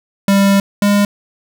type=tone pair in turn; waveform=square; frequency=197.8 / 203.5 Hz; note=G3 / G#3; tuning=+16 / -35 cents; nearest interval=unison; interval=49 cents; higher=second; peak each=-9 / -10 dBFS; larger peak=first; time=0.28-0.6 / 0.82-1.05 s; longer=first; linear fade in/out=2 ms; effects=none